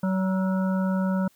harmonic tone with a mistuned harmonic, 189 Hz, F#3, 37 cents sharp, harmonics 1 / 3 / 5 / 7 / 8, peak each -22 / -32 / -36 / -39 / -40 dBFS, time 0.03-1.28 s, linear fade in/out 5 ms, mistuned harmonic 8, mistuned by -74 cents, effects white hiss -62 dBFS RMS until 1.35 s

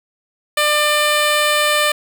10% pulse tone, 597 Hz, D5, 28 cents sharp, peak -5 dBFS, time 0.57-1.92 s, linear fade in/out 5 ms, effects none

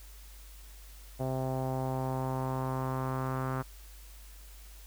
sawtooth tone with low-pass filter sweep, 130.81 Hz, C3, in tune, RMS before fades -33 dBFS, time 1.19-3.63 s, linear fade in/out 20 ms, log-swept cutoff 690 to 1300 Hz, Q 3, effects added 50 Hz sine -48 dBFS peak until 4.86 s + white hiss -56 dBFS RMS until 4.86 s

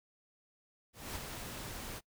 pink noise with ADSR envelope, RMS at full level -40 dBFS, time 0.93-2.01 s, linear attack 230 ms, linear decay 13 ms, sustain -4 dB, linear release 37 ms, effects noise-tail reverb RT60 0.1 s tail -23 dB re dry

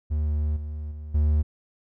triangle tone with level steps, 75.3 Hz, D2, 44 cents sharp, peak -20 / -28 / -32 / -16 dBFS, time 0.1-1.43 s, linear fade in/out 20 ms, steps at 0.56 / 0.91 / 1.14 s, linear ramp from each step 10 ms, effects none

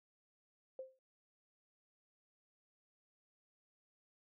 sine tone with exponential decay, 523.3 Hz, C5, in tune, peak -40 dBFS, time 0.79-0.99 s, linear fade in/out 2 ms, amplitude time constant 42 ms, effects none

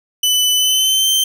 sawtooth tone with pitch glide, 2996 to 3114 Hz, F#7 to G7, +21 to -12 cents, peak -9 dBFS, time 0.23-1.24 s, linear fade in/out 5 ms, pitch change +67 cents, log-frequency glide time 0.53-1.09 s, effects none

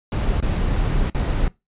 brown noise with dropouts, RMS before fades -20 dBFS, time 0.12-1.48 s, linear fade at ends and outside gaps 2 ms, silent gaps 0.404-0.425 / 1.099-1.147 s, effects noise-tail reverb RT60 0.2 s tail -20 dB re dry + resampled to 8000 Hz

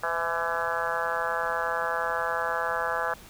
harmonic tone with a mistuned harmonic, 168.4 Hz, E3, 37 cents sharp, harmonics 3 / 4 / 5 / 6 / 7 / 8 / 9 / 10, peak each -34 / -34 / -34 / -34 / -34 / -34 / -34 / -34 dBFS, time 0.03-3.14 s, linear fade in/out 5 ms, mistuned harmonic 4, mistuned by -39 cents, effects pink hiss -49 dBFS RMS until 3.29 s

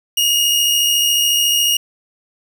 sawtooth tone pair together, 2794 / 2868 Hz, F7 / F7, 0 / +45 cents, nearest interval unison, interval 45 cents, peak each -20 / -10 dBFS, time 0.17-1.77 s, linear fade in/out 5 ms, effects none

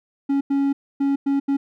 triangle tone bursts at uneven times, 277.8 Hz, C#4, 4 cents sharp, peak -15 dBFS, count 5, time 0.29-0.41 / 0.5-0.73 / 1-1.16 / 1.26-1.4 / 1.48-1.57 s, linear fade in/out 10 ms, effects none

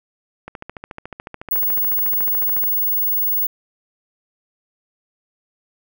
click train, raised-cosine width 0.5 ms, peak -17 dBFS, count 31, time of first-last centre 0.48-2.638 s, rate 13.9 Hz
sine tone, 15640 Hz, B9, 18 cents flat, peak -16 dBFS, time 1.51-3.47 s, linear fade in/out 5 ms
effects none

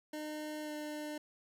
25% pulse tone with pitch glide, 304.6 to 300.8 Hz, D#4 to D4, -37 to +42 cents, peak -36 dBFS, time 0.13-1.18 s, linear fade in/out 5 ms, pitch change -21 cents, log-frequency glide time 0.62-0.72 s, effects none

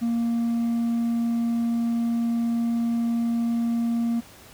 sine tone with hard clipping, 233.1 Hz, A#3, in tune, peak -22 dBFS, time 0.01-4.21 s, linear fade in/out 20 ms, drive 2 dB, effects pink hiss -48 dBFS RMS until 4.53 s + high-pass 60 Hz 12 dB/octave

